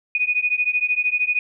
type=beating tone pair; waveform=sine; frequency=2470 / 2483 Hz; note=D#7 / D#7; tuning=-13 / -4 cents; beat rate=13 Hz; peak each=-21 dBFS; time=0.15-1.39 s; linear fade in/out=2 ms; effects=none